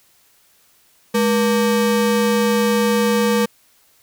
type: ring-modulated tone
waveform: square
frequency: 344.8 Hz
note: F4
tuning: 22 cents flat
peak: -12 dBFS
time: 1.14-3.46 s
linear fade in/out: 10 ms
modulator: 135 Hz
effects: white hiss -56 dBFS RMS until 4.02 s